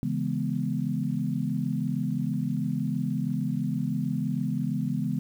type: chord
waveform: sine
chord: C# minor seventh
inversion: none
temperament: equal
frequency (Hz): 138.59 / 164.81 / 207.7 / 246.9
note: C#3 / E3 / G#3 / B3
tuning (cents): 0 / 0 / 0 / 0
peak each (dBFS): -31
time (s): 0.03-5.19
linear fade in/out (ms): 0
effects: 9-bit